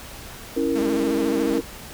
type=chord; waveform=sine; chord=A# diminished; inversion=first; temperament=equal; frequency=277.2 / 329.6 / 466.2 Hz; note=C#4 / E4 / A#4; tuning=0 / 0 / 0 cents; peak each=-24 dBFS; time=0.56-1.61 s; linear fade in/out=10 ms
type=tone with vibrato; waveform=sawtooth; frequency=211.6 Hz; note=G#3; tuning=33 cents sharp; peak=-23 dBFS; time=0.75-1.59 s; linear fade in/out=10 ms; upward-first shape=sine; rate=14 Hz; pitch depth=130 cents each way
effects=pink hiss -39 dBFS RMS until 1.93 s